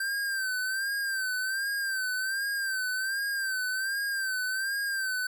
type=tone with vibrato; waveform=square; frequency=1565 Hz; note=G6; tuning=3 cents flat; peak=-29 dBFS; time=0-5.27 s; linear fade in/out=5 ms; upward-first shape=sine; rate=1.3 Hz; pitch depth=69 cents each way; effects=none